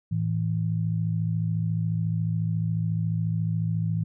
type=tone pair together; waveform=sine; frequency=109.3 / 163.42 Hz; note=A2 / E3; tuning=-11 / -15 cents; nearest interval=perfect fifth; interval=696 cents; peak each=-26 dBFS; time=0.11-4.04 s; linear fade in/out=10 ms; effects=none